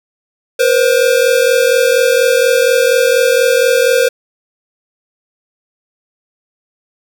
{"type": "tone pair together", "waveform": "square", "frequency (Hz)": [479.1, 523.3], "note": ["A#4", "C5"], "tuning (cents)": [47, 0], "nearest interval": "major second", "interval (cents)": 153, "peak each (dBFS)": -12, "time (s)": [0.59, 4.09], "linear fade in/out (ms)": 10, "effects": []}